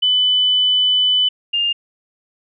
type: tone pair in turn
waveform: sine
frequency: 3000 / 2811 Hz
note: F#7 / F7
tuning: +23 / +11 cents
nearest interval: minor second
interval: 112 cents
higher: first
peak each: -12 / -15 dBFS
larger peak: first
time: 0.02-1.29 / 1.53-1.73 s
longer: first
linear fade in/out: 10 ms
effects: none